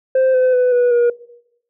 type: tone with pitch steps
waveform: sine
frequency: 522 / 510.7 / 499.6 / 488.7 / 478.1 Hz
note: C5 / C5 / B4 / B4 / A#4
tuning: -4 / -42 / +20 / -18 / +44 cents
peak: -8 dBFS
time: 0.15-1.1 s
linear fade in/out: 5 ms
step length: 190 ms
effects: noise-tail reverb RT60 0.8 s tail -21 dB re dry + tanh soft clip ceiling -10 dBFS